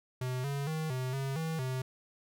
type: tone with pitch steps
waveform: square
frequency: 127.3 / 140.6 / 157.9 / 128.5 / 135.8 / 161.2 / 129.4 Hz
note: C3 / C#3 / D#3 / C3 / C#3 / E3 / C3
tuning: -47 / +25 / +26 / -31 / -35 / -38 / -19 cents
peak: -33 dBFS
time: 0.21-1.82 s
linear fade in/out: 5 ms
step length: 230 ms
effects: none